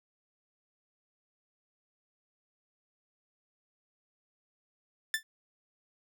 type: tone with exponential decay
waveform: sawtooth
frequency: 1765 Hz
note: A6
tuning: 5 cents sharp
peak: -21 dBFS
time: 5.14-5.23 s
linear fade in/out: 1 ms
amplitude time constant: 19 ms
effects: none